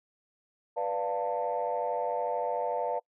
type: chord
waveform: sine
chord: B half-diminished seventh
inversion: none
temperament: equal with one note detuned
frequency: 493.9 / 587.3 / 698.5 / 891.3 Hz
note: B4 / D5 / F5 / A5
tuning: 0 / 0 / 0 / +22 cents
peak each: -33 dBFS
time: 0.76-3 s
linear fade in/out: 20 ms
effects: noise-tail reverb RT60 0.1 s tail -26 dB re dry + tanh soft clip ceiling -20 dBFS